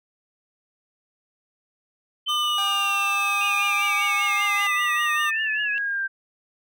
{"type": "exponential sweep", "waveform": "sine", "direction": "down", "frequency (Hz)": [3077, 1568], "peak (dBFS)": -23, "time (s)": [2.26, 6.08], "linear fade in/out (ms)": 20}
{"type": "tone", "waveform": "square", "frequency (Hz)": 1200, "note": "D6", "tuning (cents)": 37, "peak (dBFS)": -25, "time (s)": [2.28, 5.31], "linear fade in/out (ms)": 20}
{"type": "tone with pitch glide", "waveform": "sawtooth", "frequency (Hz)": [791, 814.2], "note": ["G5", "G#5"], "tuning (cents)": [15, -35], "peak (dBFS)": -27, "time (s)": [2.58, 4.67], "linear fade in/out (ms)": 2, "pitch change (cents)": 50, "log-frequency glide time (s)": [2.74, 3.83]}
{"type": "tone with vibrato", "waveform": "sine", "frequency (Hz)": 2689, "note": "E7", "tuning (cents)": 34, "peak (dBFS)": -27, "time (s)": [3.41, 5.78], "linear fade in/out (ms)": 0, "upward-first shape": "triangle", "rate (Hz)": 5.1, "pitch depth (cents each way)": 130}
{"effects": []}